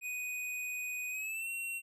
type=tone with pitch glide; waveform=square; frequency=2489 to 2730 Hz; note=D#7 to F7; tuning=0 to -40 cents; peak=-37 dBFS; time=0.01-1.82 s; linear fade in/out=50 ms; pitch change=+160 cents; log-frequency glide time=1.1-1.49 s; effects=none